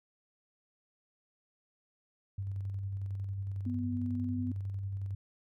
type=tone with tremolo; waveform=sine; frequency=98 Hz; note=G2; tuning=in tune; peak=-33 dBFS; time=2.38-5.15 s; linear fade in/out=5 ms; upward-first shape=square; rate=11 Hz; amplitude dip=25%
type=tone with pitch glide; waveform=sine; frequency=246.9 to 249.9 Hz; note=B3 to B3; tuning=0 to +21 cents; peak=-33 dBFS; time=3.66-4.52 s; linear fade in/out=5 ms; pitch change=+21 cents; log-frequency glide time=4.14-4.29 s
effects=none